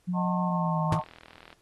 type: tone with pitch glide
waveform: sine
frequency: 179.3 to 160.66 Hz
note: F3 to E3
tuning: +46 to -44 cents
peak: -26 dBFS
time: 0.07-1 s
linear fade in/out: 20 ms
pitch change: -190 cents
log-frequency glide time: 0.43-0.82 s
type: chord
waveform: sine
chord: D# diminished seventh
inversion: none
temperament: just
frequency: 622.3 / 746.7 / 896 / 1075.3 Hz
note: D#5 / F#5 / A5 / C6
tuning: 0 / +16 / +31 / +47 cents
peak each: -35 / -37 / -32 / -33 dBFS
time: 0.13-1.04 s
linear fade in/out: 50 ms
type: tone with exponential decay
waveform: 45% pulse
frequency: 109.3 Hz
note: A2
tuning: 11 cents flat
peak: -22 dBFS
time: 0.92-1.01 s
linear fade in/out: 5 ms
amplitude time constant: 18 ms
type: click train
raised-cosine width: 0.3 ms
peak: -32 dBFS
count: 25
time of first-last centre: 0.94-1.528 s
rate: 40.8 Hz
effects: pink hiss -67 dBFS RMS until 1.61 s + AAC 32 kbps